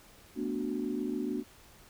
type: chord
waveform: sine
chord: B minor seventh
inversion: third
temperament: equal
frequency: 220 / 246.9 / 293.7 / 370 Hz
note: A3 / B3 / D4 / F#4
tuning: 0 / 0 / 0 / 0 cents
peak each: -38 / -35 / -35 / -37 dBFS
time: 0.35-1.44 s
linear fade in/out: 50 ms
effects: tanh soft clip ceiling -21 dBFS + pink hiss -57 dBFS RMS until 1.89 s